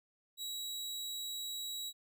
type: tone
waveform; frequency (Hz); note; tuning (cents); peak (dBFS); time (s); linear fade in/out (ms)
sawtooth; 3880; B7; -31; -36; 0.37-1.93; 50
effects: none

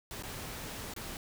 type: noise with dropouts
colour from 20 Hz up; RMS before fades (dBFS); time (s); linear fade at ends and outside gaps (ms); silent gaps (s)
pink; -42; 0.11-1.17; 1; 0.225-0.234 / 0.938-0.963
effects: none

